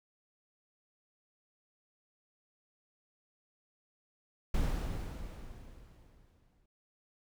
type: noise with exponential decay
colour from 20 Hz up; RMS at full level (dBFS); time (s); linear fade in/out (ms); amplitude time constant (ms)
brown; -30; 4.54-6.66; 5; 460
effects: none

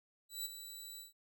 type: tone with ADSR envelope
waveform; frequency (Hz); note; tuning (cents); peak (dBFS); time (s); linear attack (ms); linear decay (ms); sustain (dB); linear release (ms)
15% pulse; 3951; B7; 0; -30; 0.29-1.13; 160; 22; -10; 140
effects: none

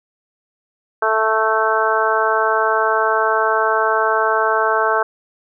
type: harmonic tone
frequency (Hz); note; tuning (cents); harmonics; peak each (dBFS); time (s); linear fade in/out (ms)
220; A3; 0; 2 / 3 / 4 / 5 / 6 / 7; -21 / -21 / -21 / -21 / -21 / -21; 1.02-5.03; 5
effects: none

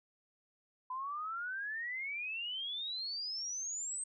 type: exponential sweep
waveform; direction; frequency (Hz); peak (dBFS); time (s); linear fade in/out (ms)
sine; up; 1001 to 8372; -37; 0.9-4.04; 5
effects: none

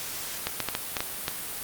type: clicks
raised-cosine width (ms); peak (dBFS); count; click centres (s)
0.2; -9; 7; 0.47 / 0.603 / 0.687 / 0.751 / 0.968 / 1.005 / 1.281
effects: white hiss -35 dBFS RMS until 1.63 s + Opus 48 kbps

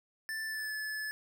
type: tone with pitch glide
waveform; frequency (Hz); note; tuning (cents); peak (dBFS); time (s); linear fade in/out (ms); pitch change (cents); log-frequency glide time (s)
square; 1765 to 1726.7; A6 to A6; +5 to -33; -36; 0.29-1.11; 0; -38; 0.46-0.73
effects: none

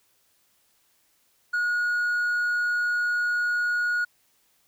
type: tone with hard clipping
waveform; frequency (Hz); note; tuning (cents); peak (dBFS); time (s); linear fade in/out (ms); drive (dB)
sine; 1447; F#6; -39; -23; 1.53-4.05; 10; 2
effects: white hiss -66 dBFS RMS until 4.67 s

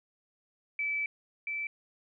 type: tone pair in turn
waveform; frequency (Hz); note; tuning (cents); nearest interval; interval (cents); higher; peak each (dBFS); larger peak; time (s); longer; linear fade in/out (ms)
sine; 2308 / 2321; D7 / D7; -31 / -21; unison; 10; second; -29 / -32; first; 0.79-1.06 / 1.47-1.67; first; 2
effects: none

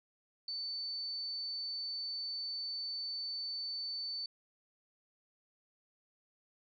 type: tone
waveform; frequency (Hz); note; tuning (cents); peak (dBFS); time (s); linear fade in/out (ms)
sine; 4520; C#8; +33; -37; 0.48-4.26; 2
effects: none

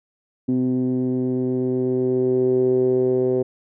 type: tone with low-pass filter sweep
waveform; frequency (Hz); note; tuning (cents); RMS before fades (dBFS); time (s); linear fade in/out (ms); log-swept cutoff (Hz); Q
10% pulse; 127.4; C3; -46; -20; 0.48-3.43; 10; 280 to 430; 5.5
effects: none

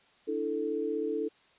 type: chord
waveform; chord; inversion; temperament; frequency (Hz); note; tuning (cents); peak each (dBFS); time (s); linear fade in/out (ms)
sine; D suspended second; none; equal; 293.7 / 329.6 / 440; D4 / E4 / A4; 0 / 0 / 0; -36 / -35 / -31; 0.27-1.29; 20
effects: white hiss -63 dBFS RMS until 1.58 s + resampled to 8000 Hz

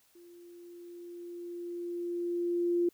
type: tone with level ramp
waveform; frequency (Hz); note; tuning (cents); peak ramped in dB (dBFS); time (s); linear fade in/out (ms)
sine; 347.5; F4; -9; -52 to -24; 0.15-2.89; 5
effects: white hiss -67 dBFS RMS until 2.93 s

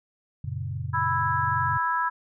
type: chord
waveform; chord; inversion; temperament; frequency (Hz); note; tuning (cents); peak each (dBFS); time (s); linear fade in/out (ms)
sine; F# major; none; equal; 92.5 / 116.54 / 138.59; F#2 / A#2 / C#3; 0 / 0 / 0; -33; 0.44-1.78; 5
type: harmonic tone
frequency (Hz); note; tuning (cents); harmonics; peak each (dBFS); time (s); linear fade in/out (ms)
329.6; E4; 0; 3 / 4 / 5; -25 / -28 / -29; 0.93-2.1; 20
effects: none

